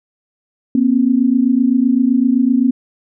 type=tone pair together; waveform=sine; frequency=240 / 267.8 Hz; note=B3 / C4; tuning=-49 / +40 cents; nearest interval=major second; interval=189 cents; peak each=-13 dBFS; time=0.75-2.71 s; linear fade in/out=2 ms; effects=none